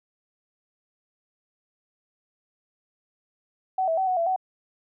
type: tone with pitch steps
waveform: sine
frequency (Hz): 754 / 652 / 761 / 738 / 673 / 750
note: F#5 / E5 / F#5 / F#5 / E5 / F#5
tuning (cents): +32 / -19 / +48 / -5 / +36 / +23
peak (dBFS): -21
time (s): 3.78-4.362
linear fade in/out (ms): 5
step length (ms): 97
effects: none